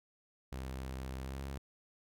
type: tone with pitch glide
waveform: sawtooth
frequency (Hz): 65.41 to 68.11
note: C2 to C#2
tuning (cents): 0 to -30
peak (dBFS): -36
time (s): 0.52-1.58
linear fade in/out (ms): 5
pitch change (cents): +70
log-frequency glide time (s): 1.2-1.43
effects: none